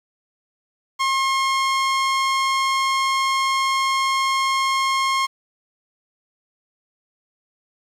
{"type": "tone", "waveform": "sawtooth", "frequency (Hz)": 1073, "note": "C6", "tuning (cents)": 43, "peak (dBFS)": -14, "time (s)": [0.99, 5.27], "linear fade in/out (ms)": 20, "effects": ["low-pass 7000 Hz 12 dB/octave", "8-bit"]}